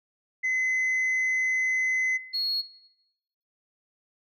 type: tone pair in turn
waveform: sine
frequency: 2038 / 4318 Hz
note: C7 / C#8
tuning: -46 / -46 cents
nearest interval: octave + minor second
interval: 1300 cents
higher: second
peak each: -21 / -24 dBFS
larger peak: first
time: 0.43-2.18 / 2.33-2.62 s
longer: first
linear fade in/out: 20 ms
effects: noise-tail reverb RT60 0.9 s tail -19 dB re dry + tanh soft clip ceiling -22 dBFS